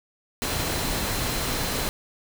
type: tone in noise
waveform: sine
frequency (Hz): 4086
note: C8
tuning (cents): -42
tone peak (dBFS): -38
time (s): 0.42-1.89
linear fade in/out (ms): 0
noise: pink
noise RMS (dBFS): -27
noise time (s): 0.42-1.89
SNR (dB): -14
effects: none